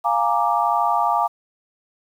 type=chord; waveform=sine; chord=Bb dominant seventh; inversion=second; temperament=equal; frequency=698.5 / 830.6 / 932.3 / 1174.7 Hz; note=F5 / Ab5 / Bb5 / D6; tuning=0 / 0 / 0 / 0 cents; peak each=-22 dBFS; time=0.04-1.28 s; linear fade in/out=20 ms; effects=8-bit